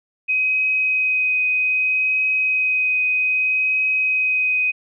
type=tone with vibrato; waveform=sine; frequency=2519 Hz; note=D#7; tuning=21 cents sharp; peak=-16 dBFS; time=0.28-4.72 s; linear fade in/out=20 ms; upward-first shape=triangle; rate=0.63 Hz; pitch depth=10 cents each way; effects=none